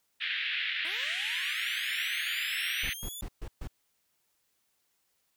pink band-pass noise, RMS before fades -33 dBFS, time 0.2-2.94 s, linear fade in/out 20 ms, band 1700 to 3600 Hz, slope 48 dB/octave
5% pulse linear sweep, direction up, 306.4 to 3520 Hz, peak -32 dBFS, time 0.85-3.21 s, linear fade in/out 0 ms
brown noise bursts, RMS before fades -37 dBFS, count 5, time 2.83-3.675 s, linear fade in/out 5 ms, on 65 ms, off 130 ms
effects white hiss -75 dBFS RMS until 5.36 s

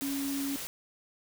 sine tone in noise, 277.2 Hz, C#4, in tune, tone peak -31 dBFS, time 0.02-0.56 s, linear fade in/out 0 ms, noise white, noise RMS -39 dBFS, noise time 0.01-0.67 s, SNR +5 dB, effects none

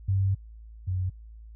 sine tone pair in turn, 96.9 / 92.28 Hz, G2 / F#2, -20 / -4 cents, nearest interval minor second, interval 84 cents, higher first, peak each -21 / -25 dBFS, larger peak first, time 0.08-0.35 / 0.87-1.1 s, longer first, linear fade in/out 10 ms, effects added 55 Hz sine -43 dBFS peak until 1.55 s

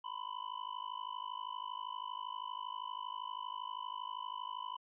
square tone with amplitude modulation, 1000 Hz, B5, 21 cents sharp, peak -37 dBFS, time 0.04-4.77 s, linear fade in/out 10 ms, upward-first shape sine, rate 52.6 Hz, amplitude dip 100%, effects resampled to 8000 Hz

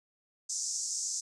pink band-pass noise, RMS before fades -35 dBFS, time 0.49-1.21 s, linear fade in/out 10 ms, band 5600 to 7800 Hz, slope 48 dB/octave, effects none

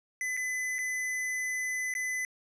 square tone with dropouts, 2012 Hz, B6, 32 cents sharp, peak -31 dBFS, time 0.21-2.25 s, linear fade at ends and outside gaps 1 ms, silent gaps 0.368-0.373 / 0.784-0.788 / 1.939-1.951 s, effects low-pass 12000 Hz 12 dB/octave

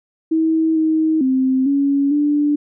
sine tone with pitch steps, 321.1 / 316.2 / 261.4 / 279.9 / 293.4 Hz, E4 / D#4 / C4 / C#4 / D4, -45 / +28 / -1 / +17 / -2 cents, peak -13 dBFS, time 0.31-2.56 s, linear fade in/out 10 ms, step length 450 ms, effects none

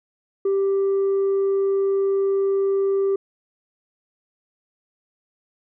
sine tone with tanh clipping, 392 Hz, G4, in tune, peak -18 dBFS, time 0.45-3.16 s, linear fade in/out 5 ms, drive 1 dB, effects none

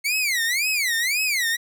sawtooth tone with vibrato, 2158 Hz, C#7, 47 cents flat, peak -17 dBFS, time 0.04-1.57 s, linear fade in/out 20 ms, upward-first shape sine, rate 1.9 Hz, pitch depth 300 cents each way, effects none

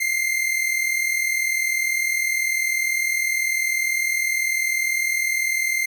45% pulse tone pair together, 2073 / 2113 Hz, C7 / C7, -17 / +16 cents, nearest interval unison, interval 33 cents, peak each -24 / -22 dBFS, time 0-5.86 s, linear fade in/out 10 ms, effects none

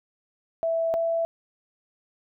sine tone pair in turn, 659.3 / 664.3 Hz, E5 / E5, 0 / +13 cents, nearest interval unison, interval 13 cents, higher second, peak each -22 dBFS, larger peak neither, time 0.63-0.94 / 0.94-1.25 s, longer neither, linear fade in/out 0 ms, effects none

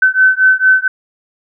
sine beating tone pair, 1521 / 1525.4 Hz, F#6 / G6, +47 / -48 cents, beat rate 4.4 Hz, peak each -10 dBFS, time 0.02-0.88 s, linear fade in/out 5 ms, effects none

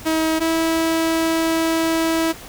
sawtooth tone pair in turn, 319.1 / 326 Hz, D#4 / E4, +44 / -19 cents, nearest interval unison, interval 37 cents, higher second, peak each -13 dBFS, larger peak neither, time 0.05-0.4 / 0.4-2.33 s, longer second, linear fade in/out 20 ms, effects pink hiss -38 dBFS RMS until 2.48 s

